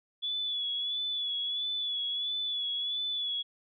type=tone with vibrato; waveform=sine; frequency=3422 Hz; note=A7; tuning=49 cents flat; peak=-30 dBFS; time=0.22-3.43 s; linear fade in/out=20 ms; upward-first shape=sine; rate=1.5 Hz; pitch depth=41 cents each way; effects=none